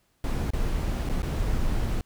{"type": "noise with dropouts", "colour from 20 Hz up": "brown", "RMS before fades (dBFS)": -26, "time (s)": [0.24, 2.01], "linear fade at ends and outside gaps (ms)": 1, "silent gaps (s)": [[0.505, 0.534], [1.09, 1.096], [1.221, 1.23]], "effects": ["pink hiss -69 dBFS RMS until 2.05 s"]}